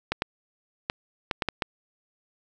clicks, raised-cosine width 0.3 ms, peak -9 dBFS, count 7, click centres 0.12 / 0.221 / 0.899 / 1.312 / 1.422 / 1.487 / 1.622 s, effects none

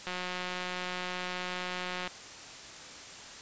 click train, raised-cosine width 0.3 ms, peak -20 dBFS, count 364, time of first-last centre 0.07-2.076 s, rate 181 Hz, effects white hiss -46 dBFS RMS until 3.41 s + resampled to 16000 Hz

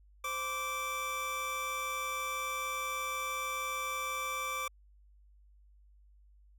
25% pulse tone pair together, 520 / 1166.3 Hz, C5 / D6, -11 / -12 cents, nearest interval octave + major second, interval 1399 cents, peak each -40 / -31 dBFS, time 0.24-4.68 s, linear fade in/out 5 ms, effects added 50 Hz sine -58 dBFS peak until 6.58 s

